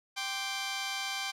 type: chord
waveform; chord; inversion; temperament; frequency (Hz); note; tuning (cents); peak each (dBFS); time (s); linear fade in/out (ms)
10% pulse; G suspended fourth; none; just; 784 / 1045.3 / 1176; G5 / C6 / D6; 0 / -2 / +2; -28 / -33 / -33; 0.16-1.32; 20
effects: low-pass 11000 Hz 12 dB/octave